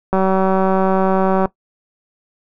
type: click train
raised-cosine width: 1 ms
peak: -3 dBFS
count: 253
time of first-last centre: 0.13-1.456 s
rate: 190 Hz
effects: noise-tail reverb RT60 0.1 s tail -18 dB re dry